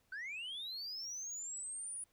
sine linear sweep, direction up, 1488 to 9830 Hz, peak -39 dBFS, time 0.12-2.04 s, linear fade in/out 5 ms, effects tanh soft clip ceiling -40 dBFS + pink hiss -75 dBFS RMS until 2.12 s

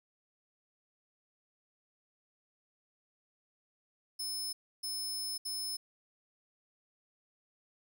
sawtooth tone bursts at uneven times, 5220 Hz, E8, 18 cents flat, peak -33 dBFS, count 3, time 4.19-4.53 / 4.83-5.38 / 5.45-5.77 s, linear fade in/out 10 ms, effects none

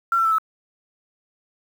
sine tone with pitch steps, 1365 / 1343.1 / 1321.6 / 1300.4 Hz, F6 / E6 / E6 / E6, -40 / +32 / +4 / -24 cents, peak -16 dBFS, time 0.12-0.384 s, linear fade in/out 2 ms, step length 66 ms, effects 7-bit

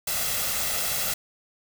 white noise with comb filter, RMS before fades -27 dBFS, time 0.07-1.14 s, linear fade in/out 5 ms, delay 1.5 ms, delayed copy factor +0.6, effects none

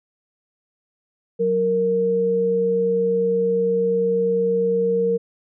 sine tone pair together, 185 / 464.3 Hz, F#3 / A#4, 0 / -7 cents, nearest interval octave + major third, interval 1593 cents, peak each -26 / -17 dBFS, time 1.39-5.18 s, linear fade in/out 20 ms, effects none

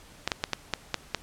clicks, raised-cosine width 0.2 ms, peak -8 dBFS, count 7, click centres 0.276 / 0.318 / 0.439 / 0.533 / 0.737 / 0.943 / 1.147 s, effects pink hiss -52 dBFS RMS until 1.22 s + low-pass 11000 Hz 12 dB/octave

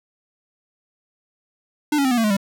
square tone with pitch steps, 299 / 279 / 260.3 / 242.9 / 226.6 / 211.4 / 197.27 Hz, D4 / C#4 / C4 / B3 / A#3 / G#3 / G3, +31 / +11 / -9 / -29 / -49 / +31 / +11 cents, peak -17 dBFS, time 1.92-2.368 s, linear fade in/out 5 ms, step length 64 ms, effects none

